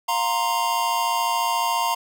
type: chord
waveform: square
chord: F suspended fourth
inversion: none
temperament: equal with one note detuned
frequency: 701.3 / 932.3 / 1046.5 Hz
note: F5 / Bb5 / C6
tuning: +7 / 0 / 0 cents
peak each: -29 / -23 / -27 dBFS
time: 0.08-1.95 s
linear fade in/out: 10 ms
effects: none